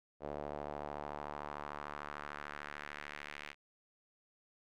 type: tone with band-pass filter sweep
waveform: sawtooth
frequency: 73.42 Hz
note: D2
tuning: in tune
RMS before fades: -45 dBFS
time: 0.2-3.55 s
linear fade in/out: 50 ms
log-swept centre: 580 to 2300 Hz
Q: 1.9
effects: none